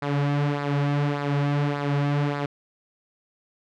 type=tone with flanger; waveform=sawtooth; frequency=143.8 Hz; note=D3; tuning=36 cents flat; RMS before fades=-24 dBFS; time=0.02-2.46 s; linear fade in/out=5 ms; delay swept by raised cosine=0.32 to 4.92 ms; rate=1.7 Hz; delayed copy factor=-0.6; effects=low-pass 3000 Hz 12 dB/octave